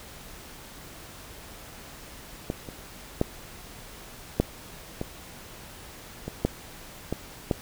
clicks, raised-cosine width 2 ms, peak -14 / -24 / -8 / -6 / -16 / -19 / -8 / -14 / -9 dBFS, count 9, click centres 2.501 / 2.688 / 3.214 / 4.4 / 5.014 / 6.28 / 6.45 / 7.126 / 7.512 s, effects pink hiss -45 dBFS RMS until 7.61 s

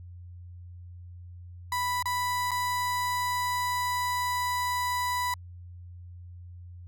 35% pulse tone with dropouts, 987.8 Hz, B5, in tune, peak -25 dBFS, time 1.72-5.34 s, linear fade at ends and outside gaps 2 ms, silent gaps 2.026-2.056 / 2.509-2.515 s, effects added 88 Hz sine -42 dBFS peak until 6.87 s

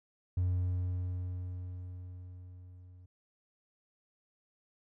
triangle tone with level ramp, 90.5 Hz, F#2, 38 cents flat, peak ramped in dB -24 to -50 dBFS, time 0.37-3.06 s, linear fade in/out 5 ms, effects tanh soft clip ceiling -22 dBFS

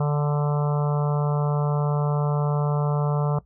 harmonic tone, 146.9 Hz, D3, 1 cent sharp, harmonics 1 / 3 / 4 / 5 / 6 / 7 / 8 / 9, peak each -20 / -30 / -32 / -34 / -36 / -37 / -38 / -39 dBFS, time 0-3.39 s, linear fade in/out 5 ms, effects noise-tail reverb RT60 0.1 s tail -18 dB re dry + added 60 Hz sine -54 dBFS peak until 3.45 s

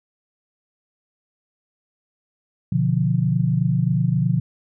sine chord, B diminished, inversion none, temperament equal, 123.47 / 146.83 / 174.61 Hz, B2 / D3 / F3, 0 / 0 / 0 cents, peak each -21 dBFS, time 2.72-4.4 s, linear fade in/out 5 ms, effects none

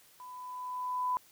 sine tone with level ramp, 1000 Hz, B5, 21 cents sharp, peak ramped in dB -45 to -27 dBFS, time 0.2-1.17 s, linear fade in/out 0 ms, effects white hiss -61 dBFS RMS until 1.31 s

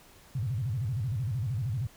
sine tone with vibrato, 116.5 Hz, A#2, 1 cent flat, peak -28 dBFS, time 0.35-1.87 s, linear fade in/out 5 ms, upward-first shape square, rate 13 Hz, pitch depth 240 cents each way, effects pink hiss -56 dBFS RMS until 1.96 s

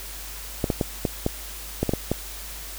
clicks, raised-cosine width 2 ms, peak -8 dBFS, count 9, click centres 0.642 / 0.702 / 0.812 / 1.052 / 1.264 / 1.83 / 1.893 / 1.936 / 2.116 s, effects added 50 Hz sine -39 dBFS peak until 2.78 s + white hiss -38 dBFS RMS until 2.78 s

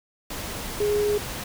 sine tone in noise, 415.3 Hz, G#4, in tune, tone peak -20 dBFS, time 0.8-1.18 s, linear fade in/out 5 ms, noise pink, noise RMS -33 dBFS, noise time 0.3-1.44 s, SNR +10 dB, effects none

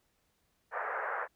white band-pass noise, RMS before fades -36 dBFS, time 0.71-1.28 s, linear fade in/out 50 ms, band 450 to 1800 Hz, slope 48 dB/octave, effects pink hiss -75 dBFS RMS until 1.35 s

